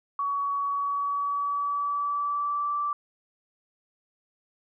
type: tone with pitch glide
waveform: sine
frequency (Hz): 1127 to 1166.7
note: C#6 to D6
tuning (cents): +28 to -12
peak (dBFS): -25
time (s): 0.19-2.93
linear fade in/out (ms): 2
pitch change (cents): +60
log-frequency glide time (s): 0.61-2.81
effects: none